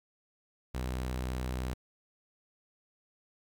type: tone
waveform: sawtooth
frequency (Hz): 63.1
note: B1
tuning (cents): +38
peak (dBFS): -29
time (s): 0.74-1.74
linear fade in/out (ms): 10
effects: 11-bit